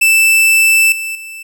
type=tone with level steps; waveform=45% pulse; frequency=2646 Hz; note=E7; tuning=6 cents sharp; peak=-7 / -19 / -27 dBFS; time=0.01-1.43 s; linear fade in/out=10 ms; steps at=0.92 / 1.15 s; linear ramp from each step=2 ms; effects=none